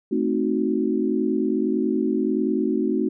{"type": "chord", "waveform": "sine", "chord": "A diminished seventh", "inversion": "none", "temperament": "equal", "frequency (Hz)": [220, 261.6, 311.1, 370], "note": ["A3", "C4", "Eb4", "Gb4"], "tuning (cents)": [0, 0, 0, 0], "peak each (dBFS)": -25, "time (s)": [0.11, 3.09], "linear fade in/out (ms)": 10, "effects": []}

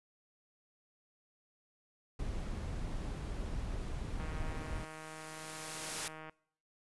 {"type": "noise", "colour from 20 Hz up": "brown", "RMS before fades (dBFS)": -39, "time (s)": [2.19, 4.85], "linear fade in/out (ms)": 5}
{"type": "noise with exponential growth", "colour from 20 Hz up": "white", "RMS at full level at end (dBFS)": -37, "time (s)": [3.78, 6.08], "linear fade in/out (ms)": 2, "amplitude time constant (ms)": 500}
{"type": "click train", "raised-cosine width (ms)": 0.5, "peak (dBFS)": -33, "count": 330, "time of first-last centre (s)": [4.2, 6.296], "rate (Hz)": 157}
{"effects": ["noise-tail reverb RT60 0.6 s tail -23 dB re dry", "resampled to 24000 Hz"]}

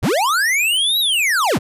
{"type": "linear two-way sweep", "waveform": "square", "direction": "up then down", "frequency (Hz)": [41.29, 3950, 41.29], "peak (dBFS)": -15, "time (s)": [0.02, 1.59], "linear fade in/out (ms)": 20, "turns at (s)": 0.99, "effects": ["resampled to 32000 Hz"]}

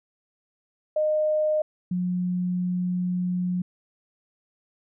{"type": "tone pair in turn", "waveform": "sine", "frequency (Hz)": [614, 180.03], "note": ["D#5", "F#3"], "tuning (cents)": [-23, -47], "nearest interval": "octave + major sixth", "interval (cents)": 2124, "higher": "first", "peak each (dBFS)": [-20, -23], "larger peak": "first", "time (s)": [[0.96, 1.62], [1.91, 3.62]], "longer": "second", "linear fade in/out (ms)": 5, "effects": []}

